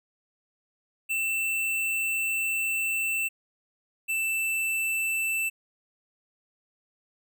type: tone pair in turn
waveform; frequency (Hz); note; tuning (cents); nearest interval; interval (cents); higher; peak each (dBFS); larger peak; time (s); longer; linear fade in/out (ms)
square; 2673 / 2659; E7 / E7; +23 / +14; unison; 9; first; -26; neither; 1.09-3.29 / 4.08-5.5; first; 20
effects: none